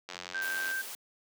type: click train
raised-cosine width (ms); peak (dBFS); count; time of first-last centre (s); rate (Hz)
0.2; -22; 57; 0.09-0.713; 89.9
type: tone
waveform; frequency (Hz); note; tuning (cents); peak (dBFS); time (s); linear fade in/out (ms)
sine; 1568; G6; 0; -31; 0.34-0.82; 10
type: noise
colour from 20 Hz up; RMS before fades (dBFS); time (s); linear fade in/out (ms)
white; -42; 0.42-0.95; 0
effects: high-pass 300 Hz 12 dB/octave